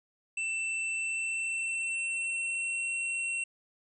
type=tone with pitch glide; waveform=square; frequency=2671 to 2722 Hz; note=E7 to F7; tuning=+22 to -45 cents; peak=-31 dBFS; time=0.37-3.44 s; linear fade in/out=5 ms; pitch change=+33 cents; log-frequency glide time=0.92-2.86 s; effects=resampled to 22050 Hz + 11-bit